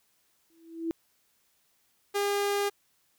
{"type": "tone with exponential growth", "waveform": "sine", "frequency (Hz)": 329.6, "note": "E4", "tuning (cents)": 0, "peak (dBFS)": -25, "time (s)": [0.5, 0.91], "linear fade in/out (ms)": 0, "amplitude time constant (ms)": 88}
{"type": "tone", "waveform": "sawtooth", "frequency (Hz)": 404.7, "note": "G#4", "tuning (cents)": -45, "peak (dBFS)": -22, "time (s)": [2.14, 2.7], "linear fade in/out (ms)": 20}
{"effects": ["white hiss -70 dBFS RMS until 3.18 s"]}